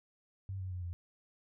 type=tone with pitch steps; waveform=sine; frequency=96.5 / 93.27 / 90.14 / 87.12 Hz; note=G2 / F#2 / F#2 / F2; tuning=-27 / +14 / -45 / -4 cents; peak=-37 dBFS; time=0.49-0.93 s; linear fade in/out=0 ms; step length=110 ms; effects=none